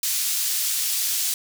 pink high-pass noise, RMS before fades -24 dBFS, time 0.03-1.34 s, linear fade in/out 2 ms, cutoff 4800 Hz, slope 12 dB/octave, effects none

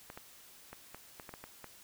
clicks, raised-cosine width 0.5 ms, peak -30 dBFS, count 9, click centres 0.101 / 0.175 / 0.73 / 0.946 / 1.198 / 1.292 / 1.339 / 1.44 / 1.643 s, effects white hiss -57 dBFS RMS until 1.83 s

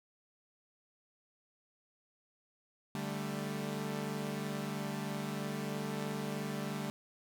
sawtooth chord, D suspended fourth, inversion none, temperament equal with one note detuned, 146.83 / 196.91 / 220 Hz, D3 / G3 / A3, 0 / +8 / 0 cents, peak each -37 / -36 / -37 dBFS, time 2.95-6.9 s, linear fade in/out 0 ms, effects none

